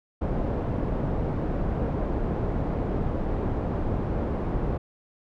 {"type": "low-pass noise", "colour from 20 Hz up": "pink", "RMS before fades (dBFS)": -27, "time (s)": [0.21, 4.78], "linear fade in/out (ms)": 10, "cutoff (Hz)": 640, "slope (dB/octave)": 12, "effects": []}